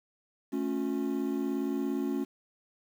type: chord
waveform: triangle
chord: A augmented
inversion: none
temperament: equal with one note detuned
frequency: 220 / 277.2 / 358.2 Hz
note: A3 / C#4 / E#4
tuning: 0 / 0 / +44 cents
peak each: -33 / -29 / -33 dBFS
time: 0.52-2.25 s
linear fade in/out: 20 ms
effects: 9-bit